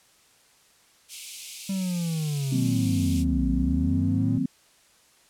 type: high-pass noise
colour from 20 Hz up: white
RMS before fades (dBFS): -37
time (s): 1.08-3.25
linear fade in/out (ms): 50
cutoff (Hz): 2200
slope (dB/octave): 96
type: linear two-way sweep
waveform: triangle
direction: down then up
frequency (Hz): 196 to 56.7 to 117.3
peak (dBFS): -23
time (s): 1.69-4.38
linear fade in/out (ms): 5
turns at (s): 3.5
type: chord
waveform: sine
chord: C half-diminished seventh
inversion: first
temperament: equal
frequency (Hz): 155.56 / 185 / 233.1 / 261.6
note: Eb3 / Gb3 / Bb3 / C4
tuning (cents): 0 / 0 / 0 / 0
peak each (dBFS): -31 / -30 / -30 / -25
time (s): 2.52-4.46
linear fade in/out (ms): 5
effects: white hiss -59 dBFS RMS until 5.29 s + low-pass 10000 Hz 12 dB/octave